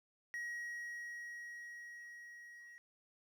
triangle tone with level ramp, 1900 Hz, A#6, 33 cents sharp, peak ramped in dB -38 to -52 dBFS, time 0.34-2.78 s, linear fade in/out 0 ms, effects 13-bit

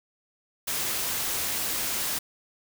white noise, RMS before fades -29 dBFS, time 0.67-2.19 s, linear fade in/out 10 ms, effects none

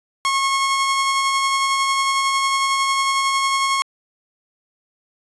sawtooth tone with tremolo, 1089 Hz, C#6, 31 cents flat, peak -12 dBFS, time 0.25-3.82 s, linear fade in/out 0 ms, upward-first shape sine, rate 11 Hz, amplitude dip 25%, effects resampled to 22050 Hz

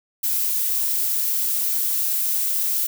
violet noise, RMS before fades -22 dBFS, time 0.23-2.87 s, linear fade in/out 10 ms, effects none

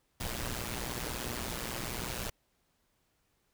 pink noise with amplitude modulation, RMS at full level -34 dBFS, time 0.2-2.3 s, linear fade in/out 5 ms, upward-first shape sine, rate 121 Hz, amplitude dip 80%, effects pink hiss -75 dBFS RMS until 3.53 s

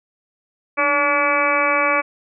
harmonic tone with a mistuned harmonic, 286.6 Hz, D4, 42 cents flat, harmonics 1 / 2 / 3 / 4 / 5 / 6 / 7 / 8 / 9, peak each -29 / -22 / -27 / -20 / -25 / -28 / -29 / -20 / -30 dBFS, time 0.77-2.02 s, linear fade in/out 20 ms, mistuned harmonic 1, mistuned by +80 cents, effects none

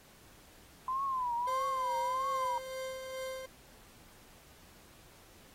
sine tone with vibrato, 1018 Hz, C6, 48 cents flat, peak -31 dBFS, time 0.88-2.58 s, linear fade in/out 2 ms, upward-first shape triangle, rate 1.6 Hz, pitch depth 150 cents each way
40% pulse tone with tremolo, 523.3 Hz, C5, in tune, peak -36 dBFS, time 1.47-3.46 s, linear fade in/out 5 ms, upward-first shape sine, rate 2.4 Hz, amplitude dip 45%
effects pink hiss -59 dBFS RMS until 5.54 s + AAC 48 kbps

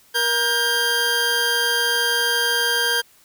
20% pulse tone pair together, 473.6 / 1593 Hz, A#4 / G6, +27 / +27 cents, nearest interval octave + major sixth, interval 2100 cents, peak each -20 / -14 dBFS, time 0.14-3.02 s, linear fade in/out 20 ms, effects white hiss -54 dBFS RMS until 3.24 s

